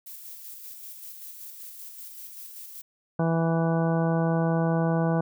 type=noise with tremolo; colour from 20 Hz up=violet; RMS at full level=-41 dBFS; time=0.06-2.82 s; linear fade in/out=10 ms; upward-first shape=square; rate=5.2 Hz; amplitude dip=30%
type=harmonic tone; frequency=164.81 Hz; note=E3; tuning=in tune; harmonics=1 / 2 / 3 / 4 / 5 / 6 / 7 / 9; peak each=-23 / -31 / -30 / -31 / -34 / -38 / -39 / -39 dBFS; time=3.19-5.21 s; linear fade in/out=5 ms
effects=none